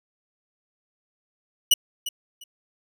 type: tone with echo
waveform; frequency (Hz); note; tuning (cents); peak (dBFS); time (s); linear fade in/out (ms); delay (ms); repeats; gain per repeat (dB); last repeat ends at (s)
sawtooth; 2936; F#7; -14; -10; 1.71-1.74; 5; 350; 2; -14; 2.44
effects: none